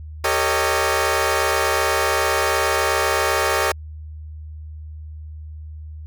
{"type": "chord", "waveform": "15% pulse", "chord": "Eb dominant seventh", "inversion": "first", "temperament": "equal with one note detuned", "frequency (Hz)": [392, 454.7, 554.4, 622.3], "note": ["G4", "Bb4", "Db5", "Eb5"], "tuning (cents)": [0, -43, 0, 0], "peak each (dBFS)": -17, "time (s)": [0.24, 3.72], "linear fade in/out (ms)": 5, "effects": ["added 77 Hz sine -32 dBFS peak until 6.06 s"]}